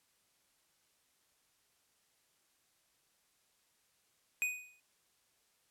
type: tone with exponential decay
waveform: square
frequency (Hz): 2489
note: D#7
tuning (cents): 0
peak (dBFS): -29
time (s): 4.42-4.8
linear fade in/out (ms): 0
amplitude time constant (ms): 81
effects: white hiss -74 dBFS RMS until 5.7 s + low-pass 12000 Hz 12 dB/octave